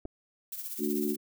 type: clicks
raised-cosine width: 2 ms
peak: -27 dBFS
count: 2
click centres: 0.053 / 0.056 s
type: noise with tremolo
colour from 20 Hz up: violet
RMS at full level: -36 dBFS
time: 0.52-1.16 s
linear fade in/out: 5 ms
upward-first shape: triangle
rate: 16 Hz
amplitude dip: 65%
type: chord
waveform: sine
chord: D major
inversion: second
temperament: just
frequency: 220.2 / 293.7 / 367.1 Hz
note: A3 / D4 / F#4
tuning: +2 / 0 / -14 cents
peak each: -32 dBFS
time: 0.78-1.17 s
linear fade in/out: 50 ms
effects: none